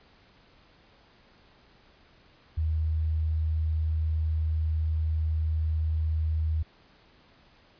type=tone; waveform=sine; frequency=79 Hz; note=D#2; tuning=27 cents sharp; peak=-24 dBFS; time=2.57-6.63 s; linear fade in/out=10 ms; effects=pink hiss -59 dBFS RMS until 7.79 s + resampled to 11025 Hz